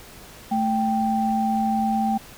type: tone pair together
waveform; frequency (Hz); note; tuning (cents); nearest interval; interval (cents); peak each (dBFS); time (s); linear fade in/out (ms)
sine; 220 / 784; A3 / G5; 0 / 0; octave + minor seventh; 2200; -22; 0.51-2.18; 10
effects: pink hiss -44 dBFS RMS until 2.37 s